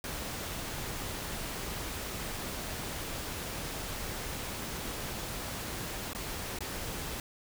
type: noise with dropouts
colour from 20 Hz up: pink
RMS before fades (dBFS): -38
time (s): 0.04-7.2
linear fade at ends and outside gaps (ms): 1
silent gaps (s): 6.133-6.149 / 6.588-6.606
effects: none